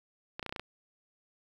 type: clicks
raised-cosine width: 0.3 ms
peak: -21 dBFS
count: 7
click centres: 0.395 / 0.428 / 0.463 / 0.494 / 0.525 / 0.562 / 0.596 s
effects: 8-bit